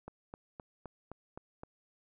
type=click train; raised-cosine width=1 ms; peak=-30 dBFS; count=7; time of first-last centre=0.08-1.634 s; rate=3.86 Hz; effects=none